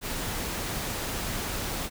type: noise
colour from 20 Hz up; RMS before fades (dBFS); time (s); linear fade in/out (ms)
pink; -32; 0.01-1.9; 50
effects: none

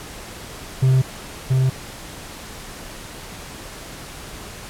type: tone pair in turn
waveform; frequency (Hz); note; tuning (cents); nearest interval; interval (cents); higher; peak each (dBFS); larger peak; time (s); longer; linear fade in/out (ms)
triangle; 130.81 / 130.81; C3 / C3; 0 / 0; unison; 0; neither; -10 / -12; first; 0.82-1.02 / 1.5-1.7; neither; 10
effects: pink hiss -36 dBFS RMS until 4.69 s + low-pass 12000 Hz 12 dB/octave

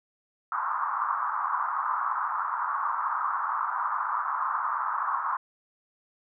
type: band-pass noise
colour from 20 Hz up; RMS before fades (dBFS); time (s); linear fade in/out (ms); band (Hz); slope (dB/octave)
pink; -29; 0.52-5.37; 2; 970 to 1300; 48
effects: none

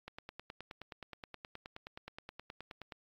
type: click train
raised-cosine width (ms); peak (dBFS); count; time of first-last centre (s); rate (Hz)
0.3; -29; 28; 0.08-2.922; 9.5
effects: AAC 64 kbps

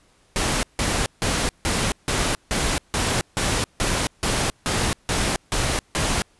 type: noise bursts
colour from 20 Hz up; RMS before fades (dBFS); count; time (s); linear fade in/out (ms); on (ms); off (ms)
pink; -22; 14; 0.36-6.22; 0; 270; 160
effects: pink hiss -59 dBFS RMS until 6.39 s + resampled to 24000 Hz

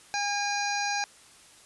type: harmonic tone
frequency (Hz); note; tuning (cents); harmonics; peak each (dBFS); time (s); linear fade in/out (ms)
813; G#5; -37; 1 / 2 / 3 / 5 / 6 / 7 / 8; -30 / -33 / -35 / -37 / -38 / -38 / -39; 0.14-1.04; 0
effects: white hiss -54 dBFS RMS until 1.65 s + resampled to 24000 Hz

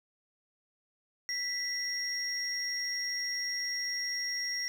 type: tone pair together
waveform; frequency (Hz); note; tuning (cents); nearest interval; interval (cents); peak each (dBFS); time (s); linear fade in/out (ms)
sine; 1975.5 / 5588; B6 / F8; 0 / 0; octave + tritone; 1800; -35 / -32; 1.29-4.68; 0
effects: tanh soft clip ceiling -26 dBFS + 9-bit

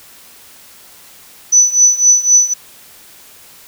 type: tone with tremolo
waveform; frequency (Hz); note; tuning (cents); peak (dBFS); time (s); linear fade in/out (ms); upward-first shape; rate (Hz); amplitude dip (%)
sine; 5980; F#8; +17; -3; 1.52-2.54; 10; triangle; 3.9; 90
effects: white hiss -41 dBFS RMS until 3.67 s

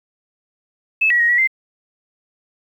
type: tone with pitch steps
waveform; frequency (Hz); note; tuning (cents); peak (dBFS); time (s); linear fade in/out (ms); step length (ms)
sine; 2607 / 1924 / 1880 / 1932 / 2082; E7 / B6 / A#6 / B6 / C7; -20 / -46 / +14 / -39 / -9; -12; 1.01-1.475; 10; 93
effects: 8-bit

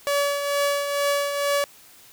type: tone with tremolo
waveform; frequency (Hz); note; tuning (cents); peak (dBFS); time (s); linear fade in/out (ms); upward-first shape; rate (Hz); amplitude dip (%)
sawtooth; 570; C#5; +48; -15; 0.07-1.64; 0; triangle; 2.2; 55
effects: white hiss -50 dBFS RMS until 2.12 s

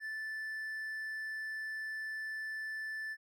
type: tone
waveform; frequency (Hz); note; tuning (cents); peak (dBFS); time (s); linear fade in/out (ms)
triangle; 1756; A6; -4; -36; 0-3.17; 50
effects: none

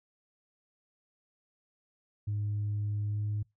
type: tone with pitch glide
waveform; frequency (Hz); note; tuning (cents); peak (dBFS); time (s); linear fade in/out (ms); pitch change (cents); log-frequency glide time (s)
sine; 103.83 to 104.67; G#2 to G#2; 0 to +14; -28; 2.27-3.43; 10; +14; 3.07-3.2
effects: noise-tail reverb RT60 0.2 s tail -25 dB re dry + tanh soft clip ceiling -27 dBFS

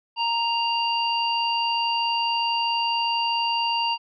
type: harmonic tone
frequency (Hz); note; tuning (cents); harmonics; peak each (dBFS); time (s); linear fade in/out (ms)
932.3; A#5; 0; 1 / 3 / 5; -23 / -25 / -30; 0.16-3.98; 50
effects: MP3 64 kbps

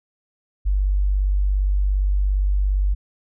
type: tone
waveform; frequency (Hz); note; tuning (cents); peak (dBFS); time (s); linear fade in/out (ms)
sine; 48.68; G1; -11; -16; 0.65-2.95; 20
effects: none

